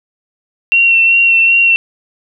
sine tone with vibrato, 2724 Hz, F7, 44 cents flat, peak -6 dBFS, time 0.72-1.76 s, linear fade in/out 0 ms, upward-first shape sine, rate 2.6 Hz, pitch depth 20 cents each way, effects none

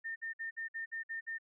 sine tone bursts, 1814 Hz, A#6, 48 cents flat, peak -37 dBFS, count 8, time 0.04-1.385 s, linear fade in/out 20 ms, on 120 ms, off 55 ms, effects none

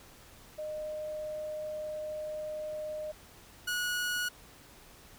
sine / sawtooth tone pair in turn, 613 / 1458 Hz, D#5 / F#6, -26 / -26 cents, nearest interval octave + minor third, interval 1500 cents, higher second, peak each -35 / -27 dBFS, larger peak second, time 0.58-3.12 / 3.67-4.29 s, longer first, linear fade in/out 10 ms, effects pink hiss -55 dBFS RMS until 5.18 s

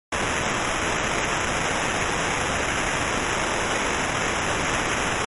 white noise with sample-and-hold, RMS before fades -24 dBFS, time 0.12-5.25 s, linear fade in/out 5 ms, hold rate 4410 Hz, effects MP3 48 kbps

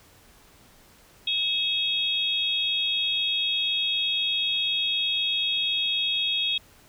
sine tone cluster, 2583 / 3318 / 3722 Hz, E7 / G#7 / A#7, -36 / -2 / -3 cents, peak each -31 / -25 / -28 dBFS, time 1.27-6.58 s, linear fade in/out 5 ms, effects pink hiss -55 dBFS RMS until 6.88 s

